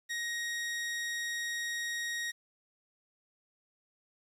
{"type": "tone", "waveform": "sawtooth", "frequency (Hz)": 1880, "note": "A#6", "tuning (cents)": 14, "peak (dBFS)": -30, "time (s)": [0.09, 2.32], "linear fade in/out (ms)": 20, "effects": ["low-pass 10000 Hz 12 dB/octave", "10-bit"]}